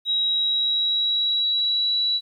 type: tone with pitch glide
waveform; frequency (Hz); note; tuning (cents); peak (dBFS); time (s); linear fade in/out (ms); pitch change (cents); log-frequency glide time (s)
sine; 3840 to 3925; B7 to B7; -49 to -11; -19; 0.05-2.21; 50; +38; 0.24-2
effects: 10-bit